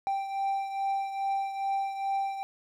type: beating tone pair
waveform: triangle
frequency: 784 / 786.4 Hz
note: G5 / G5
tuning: 0 / +5 cents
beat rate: 2.4 Hz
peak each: -27 / -34 dBFS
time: 0.07-2.43 s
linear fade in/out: 0 ms
effects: none